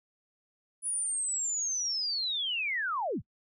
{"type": "linear sweep", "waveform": "sine", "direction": "down", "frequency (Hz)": [9956, 46.44], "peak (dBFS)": -29, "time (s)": [0.82, 3.22], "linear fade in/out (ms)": 50, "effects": ["noise-tail reverb RT60 0.1 s tail -25 dB re dry"]}